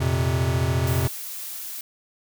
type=chord; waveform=square; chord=F suspended fourth; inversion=none; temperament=equal; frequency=87.31 / 116.54 / 130.81 Hz; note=F2 / Bb2 / C3; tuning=0 / 0 / 0 cents; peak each=-25 / -28 / -24 dBFS; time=0-1.08 s; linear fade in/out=10 ms
type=noise; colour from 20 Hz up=blue; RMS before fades=-34 dBFS; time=0.87-1.81 s; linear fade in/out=2 ms
effects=none